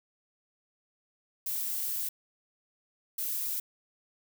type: noise bursts at uneven times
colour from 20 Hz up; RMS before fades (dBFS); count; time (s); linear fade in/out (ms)
violet; -33; 2; 1.46-2.09 / 3.18-3.6; 5
effects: none